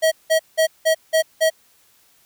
square tone bursts, 640 Hz, D#5, 49 cents sharp, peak -14 dBFS, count 6, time 0.02-1.502 s, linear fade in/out 20 ms, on 97 ms, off 180 ms, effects white hiss -57 dBFS RMS until 2.25 s

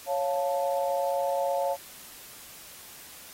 sine chord, Db augmented, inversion none, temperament equal, 554.4 / 698.5 / 880 Hz, Db5 / F5 / A5, 0 / 0 / 0 cents, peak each -27 / -30 / -32 dBFS, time 0.06-1.77 s, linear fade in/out 50 ms, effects white hiss -47 dBFS RMS until 3.33 s + AAC 48 kbps

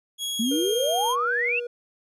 sawtooth tone with pitch glide, 3322 to 3214 Hz, G#7 to G7, 0 to +43 cents, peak -24 dBFS, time 0.18-1.16 s, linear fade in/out 50 ms, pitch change -57 cents, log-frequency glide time 0.42-0.5 s
sine exponential sweep, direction up, 214.2 to 2802 Hz, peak -22 dBFS, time 0.39-1.6 s, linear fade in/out 10 ms
triangle tone, 480.9 Hz, B4, 46 cents flat, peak -27 dBFS, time 0.51-1.67 s, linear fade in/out 5 ms
effects resampled to 32000 Hz

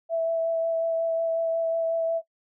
sine tone with vibrato, 659 Hz, E5, 1 cent flat, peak -22 dBFS, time 0.09-2.22 s, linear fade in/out 50 ms, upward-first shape sine, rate 5.5 Hz, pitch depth 11 cents each way, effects noise-tail reverb RT60 0.1 s tail -22 dB re dry

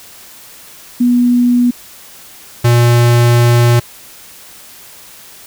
sine / square tone pair in turn, 243.8 / 119.53 Hz, B3 / A#2, -22 / +44 cents, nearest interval octave, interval 1234 cents, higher first, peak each -7 dBFS, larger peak neither, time 1-1.71 / 2.64-3.8 s, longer second, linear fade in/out 10 ms, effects white hiss -37 dBFS RMS until 5.46 s

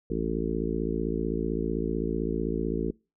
harmonic tone, 55.7 Hz, A1, 22 cents sharp, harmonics 1 / 3 / 4 / 5 / 6 / 7 / 8, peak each -34 / -34 / -34 / -34 / -34 / -34 / -34 dBFS, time 0.1-2.91 s, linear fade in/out 5 ms, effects noise-tail reverb RT60 0.3 s tail -25 dB re dry

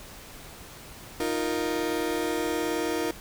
35% pulse chord, Eb suspended second, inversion none, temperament just, 311.1 / 350 / 466.7 Hz, Eb4 / F4 / Bb4, 0 / +4 / +2 cents, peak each -29 dBFS, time 1.2-3.11 s, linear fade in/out 2 ms, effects pink hiss -45 dBFS RMS until 3.2 s

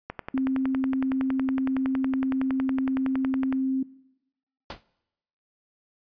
click train, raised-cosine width 0.5 ms, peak -17 dBFS, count 38, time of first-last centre 0.1-3.526 s, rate 10.8 Hz
sine tone, 264.2 Hz, C4, 17 cents sharp, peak -22 dBFS, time 0.34-3.83 s, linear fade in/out 5 ms
pink noise with exponential decay, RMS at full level -30 dBFS, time 4.7-4.83 s, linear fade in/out 2 ms, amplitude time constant 27 ms
effects noise-tail reverb RT60 0.9 s tail -22 dB re dry + resampled to 11025 Hz

